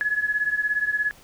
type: beating tone pair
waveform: sine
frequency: 1691 / 1708 Hz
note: G#6 / G#6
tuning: +31 / +48 cents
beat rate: 17 Hz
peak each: -23 / -26 dBFS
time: 0.01-1.11 s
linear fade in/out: 0 ms
effects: pink hiss -51 dBFS RMS until 1.23 s